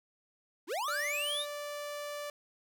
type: linear sweep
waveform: square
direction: up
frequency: 265.7 to 3862 Hz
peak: -33 dBFS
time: 0.67-1.46 s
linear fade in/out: 50 ms
type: tone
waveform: sawtooth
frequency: 585 Hz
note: D5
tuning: 7 cents flat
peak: -34 dBFS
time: 0.88-2.3 s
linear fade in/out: 2 ms
effects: none